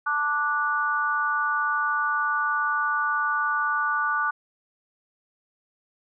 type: chord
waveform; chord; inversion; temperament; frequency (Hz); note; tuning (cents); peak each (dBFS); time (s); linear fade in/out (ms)
sine; D major; second; just; 881 / 1174.7 / 1468.3; A5 / D6 / F#6; +2 / 0 / -14; -31 / -25 / -25; 0.06-4.31; 10
effects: none